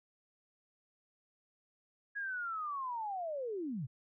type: linear sweep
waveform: sine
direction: down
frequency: 1671 to 110 Hz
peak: -36 dBFS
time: 2.15-3.87 s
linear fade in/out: 20 ms
effects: none